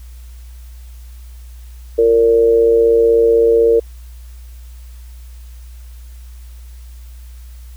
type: tone with amplitude modulation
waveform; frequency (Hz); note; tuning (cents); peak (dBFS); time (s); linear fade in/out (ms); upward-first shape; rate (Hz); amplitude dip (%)
sine; 460.6; A#4; -21; -5; 1.98-3.8; 10; sine; 116; 65
effects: added 60 Hz sine -32 dBFS peak until 7.76 s + white hiss -50 dBFS RMS until 7.76 s